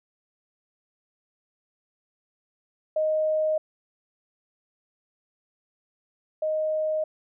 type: tone pair in turn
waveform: sine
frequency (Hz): 622.3 / 622.3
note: D#5 / D#5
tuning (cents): 0 / 0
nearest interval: unison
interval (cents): 0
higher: neither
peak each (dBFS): -21 / -23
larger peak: first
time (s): 2.96-3.58 / 6.42-7.04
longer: neither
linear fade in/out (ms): 5
effects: none